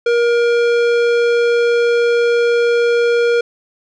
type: tone with tanh clipping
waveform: sine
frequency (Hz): 473.1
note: A#4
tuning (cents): +26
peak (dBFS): -13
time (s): 0.06-3.41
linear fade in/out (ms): 5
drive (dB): 16
effects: none